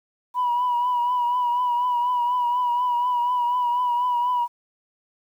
sine tone with vibrato, 977 Hz, B5, 19 cents flat, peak -18 dBFS, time 0.34-4.48 s, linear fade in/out 50 ms, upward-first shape triangle, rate 4.1 Hz, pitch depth 47 cents each way, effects tanh soft clip ceiling -16 dBFS + 9-bit

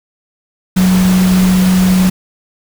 sine tone in noise, 185 Hz, F#3, in tune, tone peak -7 dBFS, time 0.76-2.1 s, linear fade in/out 10 ms, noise pink, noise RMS -20 dBFS, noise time 0.76-2.1 s, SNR +10 dB, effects none

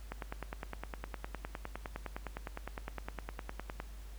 click train, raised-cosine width 0.5 ms, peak -24 dBFS, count 37, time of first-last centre 0.12-3.801 s, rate 9.78 Hz, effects added 50 Hz sine -45 dBFS peak until 4.18 s + pink hiss -59 dBFS RMS until 4.18 s

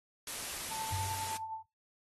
white noise, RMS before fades -40 dBFS, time 0.27-1.37 s, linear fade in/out 2 ms
sine tone with tremolo, 884 Hz, A5, 8 cents sharp, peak -36 dBFS, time 0.69-1.63 s, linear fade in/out 50 ms, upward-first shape triangle, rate 9.8 Hz, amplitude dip 60%
sine tone with exponential decay, 94.8 Hz, F#2, 43 cents sharp, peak -34 dBFS, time 0.92-1.66 s, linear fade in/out 5 ms, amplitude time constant 160 ms
effects noise-tail reverb RT60 0.2 s tail -17 dB re dry + AAC 32 kbps

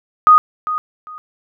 sine tone with echo, 1242 Hz, D#6, 3 cents flat, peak -4 dBFS, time 0.27-0.38 s, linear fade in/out 0 ms, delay 400 ms, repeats 2, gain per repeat -13 dB, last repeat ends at 1.18 s, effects none

